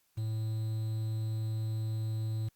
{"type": "tone with quantisation", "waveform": "triangle", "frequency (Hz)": 110, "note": "A2", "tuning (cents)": 0, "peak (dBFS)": -29, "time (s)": [0.17, 2.49], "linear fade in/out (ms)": 10, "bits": 9, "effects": ["white hiss -73 dBFS RMS until 2.55 s", "Opus 48 kbps"]}